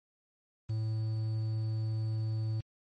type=tone with quantisation; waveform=triangle; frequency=110 Hz; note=A2; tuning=in tune; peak=-28 dBFS; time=0.69-2.61 s; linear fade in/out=10 ms; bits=9; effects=MP3 32 kbps